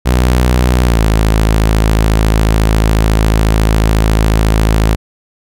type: tone with pitch glide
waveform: sawtooth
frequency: 61.74 to 54.06 Hz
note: B1 to A1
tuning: 0 to -30 cents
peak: -4 dBFS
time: 0.05-4.96 s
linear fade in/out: 20 ms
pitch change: -230 cents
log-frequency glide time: 0.84-1.01 s
effects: none